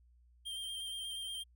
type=tone with vibrato; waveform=square; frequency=3173 Hz; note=G7; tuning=20 cents sharp; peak=-40 dBFS; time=0.45-1.44 s; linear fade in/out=20 ms; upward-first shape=sine; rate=8.4 Hz; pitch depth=20 cents each way; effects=added 60 Hz sine -62 dBFS peak until 1.55 s